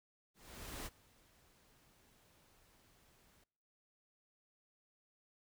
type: noise with ADSR envelope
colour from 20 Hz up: pink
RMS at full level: -45 dBFS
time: 0.34-3.44 s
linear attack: 520 ms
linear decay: 35 ms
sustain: -24 dB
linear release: 5 ms
effects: noise-tail reverb RT60 0.8 s tail -24 dB re dry